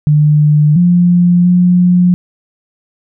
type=tone with pitch steps; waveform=sine; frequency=149.8 / 175.9 / 178.6 Hz; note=D3 / F3 / F3; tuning=+35 / +13 / +39 cents; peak=-5 dBFS; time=0.07-2.14 s; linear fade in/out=0 ms; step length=690 ms; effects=none